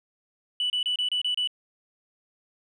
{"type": "tone bursts", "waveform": "sine", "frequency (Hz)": 2966, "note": "F#7", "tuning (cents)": 4, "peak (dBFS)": -22, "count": 7, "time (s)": [0.6, 1.474], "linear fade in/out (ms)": 2, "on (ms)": 100, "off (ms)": 29, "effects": ["tanh soft clip ceiling -20 dBFS"]}